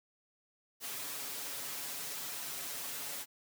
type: noise with comb filter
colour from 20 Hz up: white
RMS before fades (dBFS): -41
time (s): 0.8-3.26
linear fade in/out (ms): 50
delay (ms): 7.1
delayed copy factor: +1
effects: high-pass 150 Hz 12 dB/octave